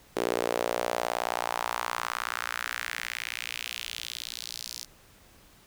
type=tone with high-pass filter sweep; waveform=sawtooth; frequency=59 Hz; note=A#1; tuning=22 cents sharp; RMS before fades=-33 dBFS; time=0.16-4.85 s; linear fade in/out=10 ms; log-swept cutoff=400 to 5100 Hz; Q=2.3; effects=pink hiss -57 dBFS RMS until 5.66 s